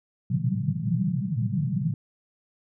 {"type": "band-pass noise", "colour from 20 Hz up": "pink", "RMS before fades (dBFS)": -26, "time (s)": [0.3, 1.94], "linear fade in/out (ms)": 2, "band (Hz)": [110, 200], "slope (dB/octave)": 96, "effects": []}